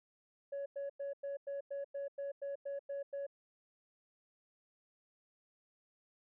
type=tone bursts; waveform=sine; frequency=560 Hz; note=C#5; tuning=18 cents sharp; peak=-36 dBFS; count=12; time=0.52-3.267 s; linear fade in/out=10 ms; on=140 ms; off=97 ms; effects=tanh soft clip ceiling -36 dBFS